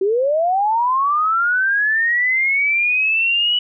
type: linear sweep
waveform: sine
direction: up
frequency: 370 to 2960 Hz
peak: -14 dBFS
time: 0.01-3.59 s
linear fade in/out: 5 ms
effects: none